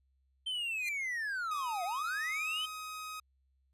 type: linear two-way sweep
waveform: triangle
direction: down then up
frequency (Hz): 3129 to 680 to 3129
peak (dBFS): -32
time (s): 0.46-2.66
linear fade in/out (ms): 10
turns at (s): 1.84
type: tone with exponential growth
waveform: sawtooth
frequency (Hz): 2072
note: C7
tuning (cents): -17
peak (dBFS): -31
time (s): 0.77-0.89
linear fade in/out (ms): 5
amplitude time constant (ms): 26
type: tone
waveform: sawtooth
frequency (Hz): 1259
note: D#6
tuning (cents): +20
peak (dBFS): -37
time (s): 1.51-3.2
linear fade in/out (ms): 5
effects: added 66 Hz sine -70 dBFS peak until 3.73 s + resampled to 32000 Hz